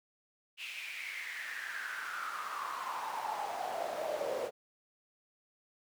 brown noise with high-pass filter sweep, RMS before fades -39 dBFS, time 0.57-4.51 s, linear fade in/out 50 ms, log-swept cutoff 2700 to 510 Hz, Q 6.7, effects none

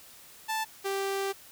sawtooth tone pair in turn, 880 / 392 Hz, A5 / G4, 0 / 0 cents, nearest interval octave + major second, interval 1400 cents, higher first, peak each -25 dBFS, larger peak neither, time 0.48-0.65 / 0.84-1.33 s, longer second, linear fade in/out 20 ms, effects white hiss -52 dBFS RMS until 1.51 s

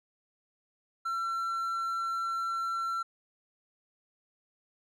triangle tone, 1352 Hz, E6, 43 cents sharp, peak -28 dBFS, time 1.05-3.03 s, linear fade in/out 10 ms, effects none

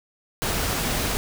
pink noise, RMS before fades -25 dBFS, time 0.42-1.17 s, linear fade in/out 0 ms, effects none

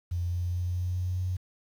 sine tone with pitch steps, 87.31 / 88.12 / 88.94 / 89.76 / 90.6 / 91.44 Hz, F2 / F2 / F2 / F2 / F#2 / F#2, 0 / +16 / +32 / +48 / -36 / -20 cents, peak -27 dBFS, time 0.11-1.37 s, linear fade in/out 10 ms, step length 210 ms, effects 9-bit

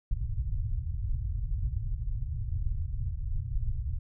pink low-pass noise, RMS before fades -31 dBFS, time 0.11-3.99 s, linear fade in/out 5 ms, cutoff 120 Hz, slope 48 dB/octave, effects none

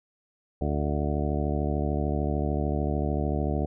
harmonic tone, 73.42 Hz, D2, in tune, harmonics 1 / 2 / 3 / 4 / 5 / 6 / 8 / 9 / 10, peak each -28 / -31 / -33 / -34 / -35 / -36 / -37 / -38 / -38 dBFS, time 0.61-3.66 s, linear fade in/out 5 ms, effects none

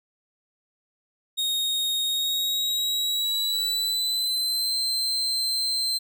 40% pulse tone with pitch glide, 3729 to 4114 Hz, A#7 to C8, 0 to -30 cents, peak -22 dBFS, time 1.37-5.99 s, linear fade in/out 20 ms, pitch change +170 cents, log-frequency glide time 2.05-4.75 s, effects none

